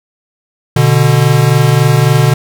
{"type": "tone pair together", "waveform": "square", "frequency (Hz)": [123.47, 147.09], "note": ["B2", "D3"], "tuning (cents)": [0, 3], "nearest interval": "minor third", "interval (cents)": 303, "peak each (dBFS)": -10, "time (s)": [0.76, 2.34], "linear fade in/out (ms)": 5, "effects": []}